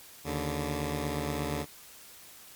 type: tone pair together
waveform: 10% pulse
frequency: 76.3 / 144.04 Hz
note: D#2 / D3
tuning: -33 / -33 cents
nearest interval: major seventh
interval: 1100 cents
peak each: -25 dBFS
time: 0.24-1.66 s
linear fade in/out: 50 ms
effects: white hiss -51 dBFS RMS until 2.55 s + MP3 96 kbps